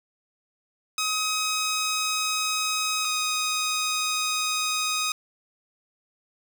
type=tone pair in turn; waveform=10% pulse; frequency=1265 / 1252.6 Hz; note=D#6 / D#6; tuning=+28 / +11 cents; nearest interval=unison; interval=17 cents; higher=first; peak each=-16 dBFS; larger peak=neither; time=0.98-3.05 / 3.05-5.12 s; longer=neither; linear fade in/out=2 ms; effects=none